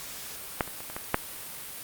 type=clicks; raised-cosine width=0.5 ms; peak=-8 / -24 / -25 / -24 / -18 / -6 dBFS; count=6; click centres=0.608 / 0.677 / 0.805 / 0.9 / 0.965 / 1.144 s; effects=white hiss -40 dBFS RMS until 1.83 s + Opus 48 kbps